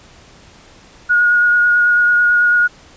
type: tone with vibrato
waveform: sine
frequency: 1443 Hz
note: F#6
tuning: 44 cents flat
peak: -9 dBFS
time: 1.09-2.68 s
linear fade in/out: 20 ms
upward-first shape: sine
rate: 9.1 Hz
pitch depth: 14 cents each way
effects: pink hiss -44 dBFS RMS until 2.96 s + resampled to 16000 Hz